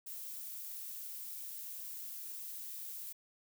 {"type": "noise", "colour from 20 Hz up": "violet", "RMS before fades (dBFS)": -45, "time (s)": [0.06, 3.13], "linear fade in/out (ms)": 10, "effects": []}